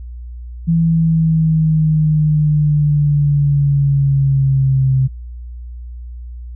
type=exponential sweep; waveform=sine; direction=down; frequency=166.5 to 131.3 Hz; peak=-10 dBFS; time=0.67-5.08 s; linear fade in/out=20 ms; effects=added 60 Hz sine -27 dBFS peak until 6.55 s

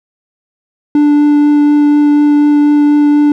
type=tone with vibrato; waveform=triangle; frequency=293.7 Hz; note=D4; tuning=in tune; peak=-3 dBFS; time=0.95-3.32 s; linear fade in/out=2 ms; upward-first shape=triangle; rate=4.1 Hz; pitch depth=8 cents each way; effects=none

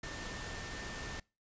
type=tone in noise; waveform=sine; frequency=1797 Hz; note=A6; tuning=36 cents sharp; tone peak=-48 dBFS; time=0.03-1.2 s; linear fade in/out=5 ms; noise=pink; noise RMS=-43 dBFS; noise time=0.03-1.2 s; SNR=-8 dB; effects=noise-tail reverb RT60 0.3 s tail -25 dB re dry + resampled to 16000 Hz

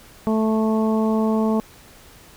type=harmonic tone; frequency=219.4 Hz; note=A3; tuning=5 cents flat; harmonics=1 / 2 / 3 / 4 / 5; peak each=-18 / -24 / -28 / -30 / -32 dBFS; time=0.27-1.6 s; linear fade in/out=0 ms; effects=pink hiss -47 dBFS RMS until 2.36 s

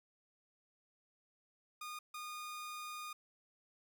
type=tone bursts at uneven times; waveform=sawtooth; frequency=1224 Hz; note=D#6; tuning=29 cents flat; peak=-40 dBFS; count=2; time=1.81-1.99 / 2.14-3.13 s; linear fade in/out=5 ms; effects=none

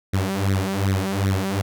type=tone with flanger; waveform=sawtooth; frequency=97 Hz; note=G2; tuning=18 cents flat; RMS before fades=-22 dBFS; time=0.13-1.62 s; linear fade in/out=10 ms; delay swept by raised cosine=0.5 to 5.2 ms; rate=2.6 Hz; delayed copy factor=+0.85; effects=none

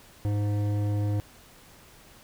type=tone with hard clipping; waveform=sine; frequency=103.2 Hz; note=G#2; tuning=10 cents flat; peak=-26 dBFS; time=0.25-1.2 s; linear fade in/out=0 ms; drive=12 dB; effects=pink hiss -53 dBFS RMS until 2.23 s

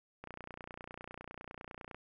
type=click train; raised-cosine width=0.5 ms; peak=-30 dBFS; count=52; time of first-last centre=0.24-1.946 s; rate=29.9 Hz; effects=none

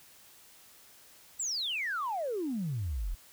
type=exponential sweep; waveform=sine; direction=down; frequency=8010 to 36.71 Hz; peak=-30 dBFS; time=1.39-3.15 s; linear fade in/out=10 ms; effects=tanh soft clip ceiling -26 dBFS + white hiss -57 dBFS RMS until 3.32 s

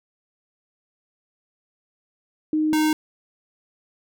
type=tone pair in turn; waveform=sine / square; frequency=309.1 / 309.1 Hz; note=D#4 / D#4; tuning=-11 / -11 cents; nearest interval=unison; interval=0 cents; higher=neither; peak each=-18 dBFS; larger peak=neither; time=2.53-2.73 / 2.73-2.93 s; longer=neither; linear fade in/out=2 ms; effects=none

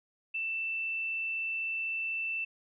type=tone with frequency modulation; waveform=sine; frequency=2664 Hz; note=E7; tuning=18 cents sharp; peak=-31 dBFS; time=0.34-2.45 s; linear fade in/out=10 ms; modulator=44.5 Hz; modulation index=0.21; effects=none

